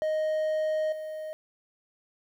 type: tone with level steps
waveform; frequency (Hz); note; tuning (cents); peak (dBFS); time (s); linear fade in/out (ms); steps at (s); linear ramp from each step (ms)
triangle; 622.3; D#5; 0; -23 / -32; 0.02-1.33; 0; 0.92; 5
effects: 10-bit